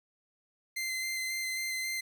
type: tone with vibrato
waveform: sawtooth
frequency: 2072 Hz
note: C7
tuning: 17 cents flat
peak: -29 dBFS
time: 0.76-2.01 s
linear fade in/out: 10 ms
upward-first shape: square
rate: 3.7 Hz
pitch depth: 10 cents each way
effects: 11-bit